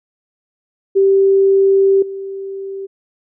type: tone with level steps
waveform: sine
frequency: 390 Hz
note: G4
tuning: 9 cents flat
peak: -8 / -23 dBFS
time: 0.95-2.87 s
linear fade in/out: 20 ms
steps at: 2.02 s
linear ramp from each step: 5 ms
effects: none